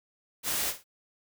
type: noise with echo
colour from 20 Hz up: white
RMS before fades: -30 dBFS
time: 0.43-0.74 s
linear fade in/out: 50 ms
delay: 51 ms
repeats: 2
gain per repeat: -12 dB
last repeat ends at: 0.842 s
effects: none